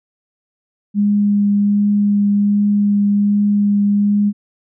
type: tone with vibrato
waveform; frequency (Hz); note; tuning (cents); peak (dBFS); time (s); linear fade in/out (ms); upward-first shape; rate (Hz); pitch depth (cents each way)
sine; 204.3; G#3; -28; -11; 0.94-4.33; 50; triangle; 1.3; 11
effects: none